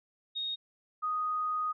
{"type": "tone pair in turn", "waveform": "sine", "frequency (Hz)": [3729, 1244.4], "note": ["A#7", "D#6"], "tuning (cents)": [0, 0], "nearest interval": "octave + perfect fifth", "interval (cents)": 1900, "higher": "first", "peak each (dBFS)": [-32, -29], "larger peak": "second", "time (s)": [[0.35, 0.56], [1.02, 1.73]], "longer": "second", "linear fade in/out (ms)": 20, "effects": []}